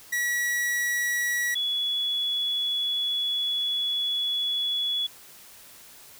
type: tone pair in turn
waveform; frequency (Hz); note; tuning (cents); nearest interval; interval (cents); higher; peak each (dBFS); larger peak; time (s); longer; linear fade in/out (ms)
45% pulse / sine; 1930 / 3393; B6 / G#7; -40 / +36; minor seventh; 976; second; -24 / -24; neither; 0.12-1.55 / 1.55-5.07; second; 10
effects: white hiss -49 dBFS RMS until 6.19 s